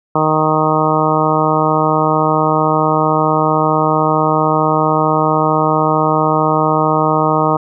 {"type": "harmonic tone", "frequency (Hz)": 155.56, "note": "D#3", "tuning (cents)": 0, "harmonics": [1, 2, 3, 4, 5, 6, 7, 8], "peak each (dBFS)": [-19, -19, -19, -19, -19, -19, -19, -19], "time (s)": [0.15, 7.57], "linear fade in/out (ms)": 5, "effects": []}